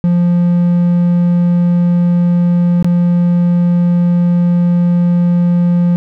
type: tone with dropouts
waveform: triangle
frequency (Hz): 174.61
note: F3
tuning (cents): 0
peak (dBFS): -6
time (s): 0.04-5.96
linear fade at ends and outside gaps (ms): 0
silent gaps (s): 2.826-2.845
effects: none